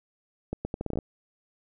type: accelerating click train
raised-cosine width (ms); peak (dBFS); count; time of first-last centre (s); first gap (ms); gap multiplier
2; -17; 10; 0.53-0.988; 120; 0.76
effects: none